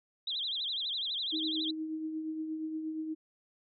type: tone with vibrato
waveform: sine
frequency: 3571 Hz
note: A7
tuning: 25 cents sharp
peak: -32 dBFS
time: 0.27-1.71 s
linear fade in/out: 5 ms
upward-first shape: sine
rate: 12 Hz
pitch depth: 210 cents each way
type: tone with tremolo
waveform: sine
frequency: 314.9 Hz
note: D#4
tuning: 21 cents sharp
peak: -32 dBFS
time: 1.32-3.15 s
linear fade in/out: 20 ms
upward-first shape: triangle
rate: 8.5 Hz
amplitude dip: 45%
effects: none